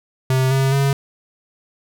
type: tone with pitch steps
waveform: square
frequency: 130.81 / 134.49 / 138.27 Hz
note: C3 / C3 / C#3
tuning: 0 / +48 / -4 cents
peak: -15 dBFS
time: 0.3-0.93 s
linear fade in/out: 2 ms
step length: 210 ms
effects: none